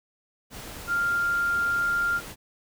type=tone in noise; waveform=sine; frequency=1396.9 Hz; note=F6; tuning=in tune; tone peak=-22 dBFS; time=0.87-2.21 s; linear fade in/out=50 ms; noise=pink; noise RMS=-40 dBFS; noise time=0.5-2.36 s; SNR=+15 dB; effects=none